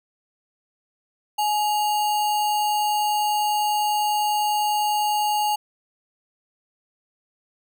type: tone with sample-and-hold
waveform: sine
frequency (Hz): 840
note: G#5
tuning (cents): +19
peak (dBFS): -19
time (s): 1.38-5.56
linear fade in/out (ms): 10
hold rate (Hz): 3675
effects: none